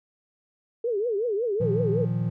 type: tone with vibrato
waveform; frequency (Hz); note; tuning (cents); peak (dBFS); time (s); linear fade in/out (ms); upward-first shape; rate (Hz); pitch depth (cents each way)
sine; 440; A4; 0; -23; 0.84-2.05; 5; triangle; 5.4; 240
type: chord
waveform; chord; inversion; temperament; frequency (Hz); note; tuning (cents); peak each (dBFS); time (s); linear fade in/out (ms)
triangle; Bb suspended fourth; none; just; 116.54 / 155.39 / 174.81; Bb2 / Eb3 / F3; 0 / -2 / +2; -25 / -28 / -26; 1.6-2.3; 10
effects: none